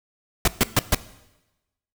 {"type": "noise bursts", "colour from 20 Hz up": "pink", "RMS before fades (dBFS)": -17, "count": 4, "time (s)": [0.45, 0.948], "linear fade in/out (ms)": 2, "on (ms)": 27, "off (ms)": 130, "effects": ["noise-tail reverb RT60 1.0 s tail -17 dB re dry"]}